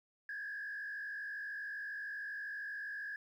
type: tone with frequency modulation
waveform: sine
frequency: 1665 Hz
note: G#6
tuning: 4 cents sharp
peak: -39 dBFS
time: 0.29-3.16 s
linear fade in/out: 2 ms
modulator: 52.7 Hz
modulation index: 1.2
effects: tanh soft clip ceiling -36 dBFS + 12-bit